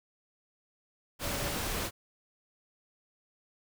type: tone in noise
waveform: sine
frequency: 572 Hz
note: D5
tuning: 46 cents flat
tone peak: -42 dBFS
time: 1.2-1.56 s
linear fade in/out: 50 ms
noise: pink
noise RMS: -34 dBFS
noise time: 1.19-1.91 s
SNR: -11 dB
effects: none